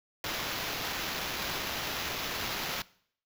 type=noise with sample-and-hold; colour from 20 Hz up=white; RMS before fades=-35 dBFS; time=0.24-2.82 s; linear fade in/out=2 ms; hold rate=8820 Hz; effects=noise-tail reverb RT60 0.6 s tail -21 dB re dry